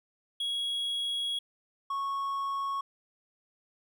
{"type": "tone pair in turn", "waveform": "triangle", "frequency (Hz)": [3322, 1103.5], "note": ["G#7", "C#6"], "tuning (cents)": [0, -8], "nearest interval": "octave + perfect fifth", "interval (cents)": 1908, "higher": "first", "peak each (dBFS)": -28, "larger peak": "neither", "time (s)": [[0.4, 1.39], [1.9, 2.81]], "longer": "first", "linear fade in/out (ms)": 5, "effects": []}